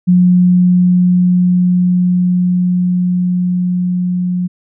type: tone with level ramp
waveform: sine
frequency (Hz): 179.7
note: F3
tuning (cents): +50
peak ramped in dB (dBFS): -5 to -13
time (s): 0.07-4.48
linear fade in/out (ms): 20
effects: none